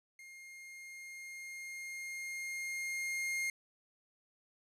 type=tone with level ramp; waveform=45% pulse; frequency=2128 Hz; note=C7; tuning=29 cents sharp; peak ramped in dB=-51 to -33 dBFS; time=0.19-3.5 s; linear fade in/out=2 ms; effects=low-pass 12000 Hz 12 dB/octave